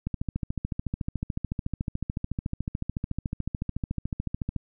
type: click train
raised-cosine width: 5 ms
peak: -16 dBFS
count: 63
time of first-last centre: 0.07-4.563 s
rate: 13.8 Hz
effects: none